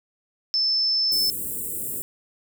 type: tone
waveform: sine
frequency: 5274 Hz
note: E8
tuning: in tune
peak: -19 dBFS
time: 0.54-1.3 s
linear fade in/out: 0 ms
type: band-stop noise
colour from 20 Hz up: white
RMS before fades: -30 dBFS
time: 1.12-2.02 s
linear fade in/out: 0 ms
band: 510 to 7600 Hz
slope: 96 dB/octave
effects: none